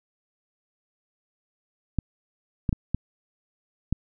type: clicks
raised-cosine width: 5 ms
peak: -11 dBFS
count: 5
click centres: 1.987 / 2.692 / 2.728 / 2.946 / 3.926 s
effects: none